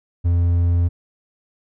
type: tone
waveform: triangle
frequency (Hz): 86.4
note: F2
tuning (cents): -18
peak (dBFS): -12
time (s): 0.24-0.89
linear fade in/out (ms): 20
effects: none